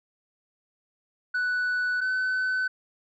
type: tone pair in turn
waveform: sine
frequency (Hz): 1485 / 1512.7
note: F#6 / F#6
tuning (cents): +6 / +38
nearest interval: unison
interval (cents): 32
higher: second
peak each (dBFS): -21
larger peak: neither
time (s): 1.34-2.01 / 2.01-2.68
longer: neither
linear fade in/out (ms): 10
effects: tanh soft clip ceiling -23 dBFS